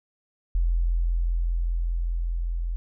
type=tone with level ramp; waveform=sine; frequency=42.55 Hz; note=F1; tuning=44 cents flat; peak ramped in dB=-19 to -25 dBFS; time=0.55-2.76 s; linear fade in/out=0 ms; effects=none